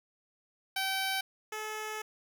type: tone pair in turn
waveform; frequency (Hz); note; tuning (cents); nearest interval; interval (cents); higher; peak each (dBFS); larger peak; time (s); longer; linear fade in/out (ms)
10% pulse; 770 / 430.8; G5 / A4; -31 / -37; minor seventh; 1006; first; -22 / -28; first; 0.76-1.21 / 1.52-2.02; second; 5
effects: none